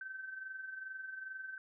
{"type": "tone with amplitude modulation", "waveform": "sine", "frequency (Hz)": 1542, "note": "G6", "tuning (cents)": -29, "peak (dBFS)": -40, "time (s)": [0.01, 1.58], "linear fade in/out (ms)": 2, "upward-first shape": "sine", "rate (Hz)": 22.4, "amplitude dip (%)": 55, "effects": []}